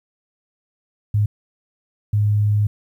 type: tone bursts at uneven times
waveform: sine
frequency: 104.4 Hz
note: G#2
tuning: 10 cents sharp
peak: -14 dBFS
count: 2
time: 1.14-1.26 / 2.13-2.67 s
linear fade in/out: 5 ms
effects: 9-bit